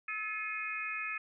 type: harmonic tone with a mistuned harmonic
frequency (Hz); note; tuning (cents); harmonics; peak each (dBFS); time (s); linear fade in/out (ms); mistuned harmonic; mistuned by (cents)
430.8; A4; -37; 3 / 4 / 5 / 6; -42 / -42 / -41 / -38; 0.08-1.18; 5; 6; -57
effects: none